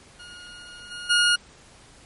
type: tone with level steps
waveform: 20% pulse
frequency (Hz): 1433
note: F6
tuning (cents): +44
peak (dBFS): -36 / -29 / -12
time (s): 0.19-1.36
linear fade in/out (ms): 10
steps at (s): 0.9 / 1.09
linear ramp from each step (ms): 20
effects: pink hiss -51 dBFS RMS until 2.05 s + MP3 48 kbps